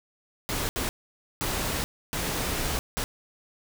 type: noise bursts at uneven times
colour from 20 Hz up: pink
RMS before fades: -29 dBFS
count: 5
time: 0.49-0.69 / 0.76-0.89 / 1.41-1.84 / 2.13-2.79 / 2.97-3.04 s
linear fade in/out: 0 ms
effects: none